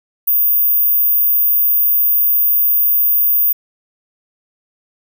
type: tone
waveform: sine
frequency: 14917 Hz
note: A#9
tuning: in tune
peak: -10 dBFS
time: 0.27-3.53 s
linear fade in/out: 10 ms
effects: none